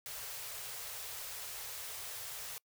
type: band-stop noise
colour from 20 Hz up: white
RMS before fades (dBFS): -44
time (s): 0.06-2.58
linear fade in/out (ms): 0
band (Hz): 150 to 400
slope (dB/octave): 96
effects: noise-tail reverb RT60 0.1 s tail -26 dB re dry